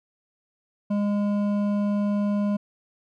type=tone with hard clipping; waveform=triangle; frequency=204.7 Hz; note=G#3; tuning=25 cents flat; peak=-23 dBFS; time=0.9-2.57 s; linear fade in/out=10 ms; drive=13 dB; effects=none